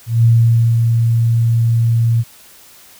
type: tone with ADSR envelope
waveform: sine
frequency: 115.7 Hz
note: A#2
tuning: 13 cents flat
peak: -6 dBFS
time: 0.06-2.24 s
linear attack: 180 ms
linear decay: 520 ms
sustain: -4 dB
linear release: 39 ms
effects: white hiss -43 dBFS RMS until 2.99 s